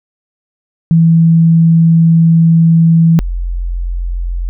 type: tone pair in turn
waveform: sine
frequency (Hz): 164.81 / 43.65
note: E3 / F1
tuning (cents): 0 / 0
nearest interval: octave + major seventh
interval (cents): 2300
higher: first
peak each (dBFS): -4 / -14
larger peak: first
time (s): 0.91-3.19 / 3.19-4.49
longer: first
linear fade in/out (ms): 0
effects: none